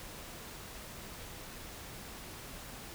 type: silence
effects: pink hiss -47 dBFS RMS until 2.94 s